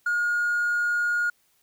triangle tone with hard clipping, 1431 Hz, F6, 42 cents sharp, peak -22 dBFS, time 0.06-1.3 s, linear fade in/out 5 ms, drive 4 dB, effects white hiss -66 dBFS RMS until 1.62 s

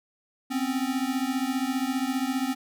square beating tone pair, 254.7 / 269.7 Hz, C4 / C#4, -46 / -47 cents, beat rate 15 Hz, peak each -29 dBFS, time 0.5-2.55 s, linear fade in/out 20 ms, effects none

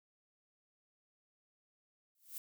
violet noise with exponential growth, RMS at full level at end -41 dBFS, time 2.15-2.38 s, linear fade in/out 1 ms, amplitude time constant 48 ms, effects none

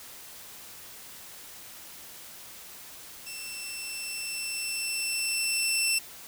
15% pulse tone with level ramp, 2684 Hz, E7, 31 cents sharp, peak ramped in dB -31 to -16 dBFS, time 3.26-5.99 s, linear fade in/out 10 ms, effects white hiss -46 dBFS RMS until 6.27 s

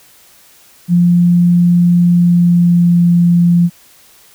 sine tone with pitch glide, 174.61 to 173 Hz, F3 to F3, 0 to -16 cents, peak -6 dBFS, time 0.88-3.7 s, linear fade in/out 50 ms, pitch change -16 cents, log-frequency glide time 2.02-3.09 s, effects white hiss -45 dBFS RMS until 4.34 s

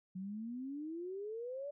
sine exponential sweep, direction up, 182 to 587.3 Hz, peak -40 dBFS, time 0.15-1.71 s, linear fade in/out 10 ms, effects none

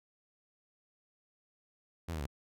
sawtooth tone with pitch steps, 84.1 / 78.4 / 69 Hz, E2 / D#2 / C#2, +35 / +14 / -7 cents, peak -32 dBFS, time 2.08-2.266 s, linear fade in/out 10 ms, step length 62 ms, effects none

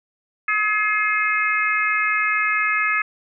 harmonic tone, 424.4 Hz, G#4, 38 cents sharp, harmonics 3 / 4 / 5 / 6, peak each -23 / -23 / -22 / -25 dBFS, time 0.48-3.02 s, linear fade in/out 5 ms, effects none

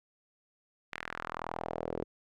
sawtooth tone with band-pass filter sweep, 41.2 Hz, E1, in tune, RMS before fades -39 dBFS, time 0.92-2.04 s, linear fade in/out 10 ms, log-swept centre 2100 to 410 Hz, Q 2.2, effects none

